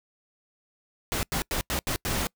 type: noise bursts at uneven times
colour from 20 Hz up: pink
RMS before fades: -28 dBFS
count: 6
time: 1.12-1.23 / 1.32-1.42 / 1.51-1.61 / 1.7-1.79 / 1.87-1.96 / 2.05-2.27 s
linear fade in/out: 0 ms
effects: noise-tail reverb RT60 0.1 s tail -26 dB re dry